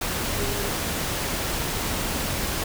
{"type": "tone in noise", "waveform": "sine", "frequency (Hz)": 403.4, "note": "G4", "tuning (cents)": 50, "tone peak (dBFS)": -32, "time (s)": [0.38, 0.69], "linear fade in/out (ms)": 5, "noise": "pink", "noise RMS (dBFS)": -27, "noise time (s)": [0.01, 2.64], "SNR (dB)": -8, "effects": []}